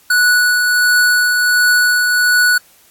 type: tone with tremolo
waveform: square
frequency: 1474 Hz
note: F#6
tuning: 7 cents flat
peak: -9 dBFS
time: 0.1-2.58 s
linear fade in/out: 5 ms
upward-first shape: triangle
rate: 1.4 Hz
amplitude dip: 35%
effects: white hiss -49 dBFS RMS until 2.9 s + AAC 64 kbps